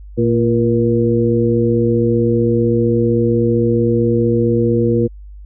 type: harmonic tone with a mistuned harmonic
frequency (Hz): 115.6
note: A#2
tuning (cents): -14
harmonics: 1 / 2 / 3 / 4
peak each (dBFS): -17 / -17 / -17 / -17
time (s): 0.17-5.08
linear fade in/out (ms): 20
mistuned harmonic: 4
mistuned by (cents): +48
effects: added 50 Hz sine -32 dBFS peak until 5.45 s